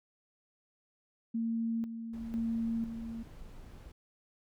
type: tone with tremolo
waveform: sine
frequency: 228.3 Hz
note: A#3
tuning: 36 cents flat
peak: -30 dBFS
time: 1.34-3.23 s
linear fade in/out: 10 ms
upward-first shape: square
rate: 1 Hz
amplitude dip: 60%
type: noise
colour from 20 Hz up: brown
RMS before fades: -49 dBFS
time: 2.13-3.92 s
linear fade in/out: 5 ms
effects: none